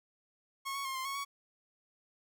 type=tone with pitch steps; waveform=sawtooth; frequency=1092 / 1111 / 1068 / 1049 / 1102 / 1121 Hz; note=C#6 / C#6 / C6 / C6 / C#6 / C#6; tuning=-26 / +4 / +35 / +4 / -11 / +19 cents; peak=-32 dBFS; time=0.65-1.25 s; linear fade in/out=20 ms; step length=100 ms; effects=none